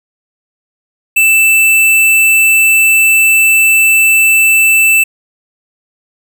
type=tone; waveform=square; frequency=2650 Hz; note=E7; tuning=9 cents sharp; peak=-6 dBFS; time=1.16-5.04 s; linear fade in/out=10 ms; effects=none